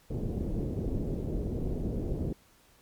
pink low-pass noise, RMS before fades -32 dBFS, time 0.1-2.33 s, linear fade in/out 5 ms, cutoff 460 Hz, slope 24 dB/octave, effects pink hiss -62 dBFS RMS until 2.81 s + MP3 96 kbps

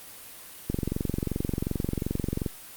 click train, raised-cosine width 3 ms, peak -14 dBFS, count 41, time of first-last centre 0.7-2.462 s, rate 22.7 Hz, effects white hiss -45 dBFS RMS until 2.76 s + Opus 32 kbps

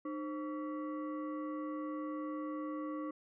sine tone with frequency modulation, 303.8 Hz, D#4, 41 cents flat, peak -37 dBFS, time 0.05-3.11 s, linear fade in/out 5 ms, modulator 831 Hz, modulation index 0.81, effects none

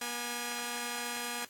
5% pulse tone pair together, 240.9 / 826 Hz, B3 / G#5, -43 / -10 cents, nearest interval octave + major sixth, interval 2133 cents, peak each -26 dBFS, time 0.01-1.45 s, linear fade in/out 5 ms, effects white hiss -60 dBFS RMS until 1.49 s + AAC 64 kbps

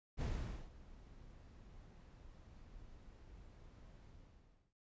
brown noise with ADSR envelope, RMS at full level -38 dBFS, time 0.17-4.74 s, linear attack 40 ms, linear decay 480 ms, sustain -20 dB, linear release 680 ms, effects noise-tail reverb RT60 0.1 s tail -20 dB re dry + resampled to 16000 Hz

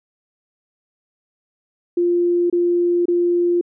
sine tone bursts, 348.9 Hz, F4, 2 cents flat, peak -14 dBFS, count 3, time 1.97-3.612 s, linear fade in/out 5 ms, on 530 ms, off 26 ms, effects none

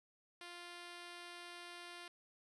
5% pulse tone, 349.2 Hz, F4, in tune, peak -38 dBFS, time 0.41-2.08 s, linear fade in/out 2 ms, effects resampled to 22050 Hz

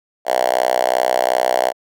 5% pulse tone with high-pass filter, 62.7 Hz, B1, 27 cents sharp, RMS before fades -17 dBFS, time 0.25-1.73 s, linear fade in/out 50 ms, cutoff 660 Hz, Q 4.3, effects none

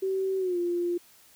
sine tone with pitch glide, 382.6 to 348.8 Hz, G4 to F4, -42 to -2 cents, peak -25 dBFS, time 0.02-0.98 s, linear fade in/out 10 ms, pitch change -160 cents, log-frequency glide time 0.38-0.58 s, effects white hiss -57 dBFS RMS until 1.35 s

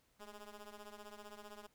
10% pulse ring-modulated tone, 207.7 Hz, G#3, in tune, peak -40 dBFS, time 0.19-1.67 s, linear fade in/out 10 ms, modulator 200 Hz, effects pink hiss -75 dBFS RMS until 1.74 s

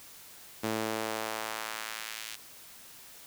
sawtooth tone with high-pass filter sweep, 110 Hz, A2, in tune, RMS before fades -36 dBFS, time 0.63-2.36 s, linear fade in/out 10 ms, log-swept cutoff 250 to 2900 Hz, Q 0.89, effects white hiss -51 dBFS RMS until 3.26 s

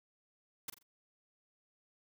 white noise with echo, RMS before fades -40 dBFS, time 0.68-0.7 s, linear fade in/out 5 ms, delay 43 ms, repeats 3, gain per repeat -10 dB, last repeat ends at 0.829 s, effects none

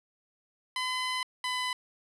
15% pulse tone pair in turn, 1015 / 1004.5 Hz, B5 / B5, +47 / +29 cents, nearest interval unison, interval 18 cents, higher first, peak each -23 / -23 dBFS, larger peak neither, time 0.76-1.23 / 1.44-1.73 s, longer first, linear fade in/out 2 ms, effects low-pass 9000 Hz 12 dB/octave

